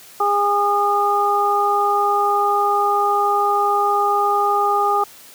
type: harmonic tone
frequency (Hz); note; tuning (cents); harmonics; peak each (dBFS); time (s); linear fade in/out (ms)
407.9; G#4; -31; 1 / 2 / 3; -22 / -18 / -18; 0.2-5.04; 5
effects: white hiss -43 dBFS RMS until 5.34 s + high-pass 100 Hz 12 dB/octave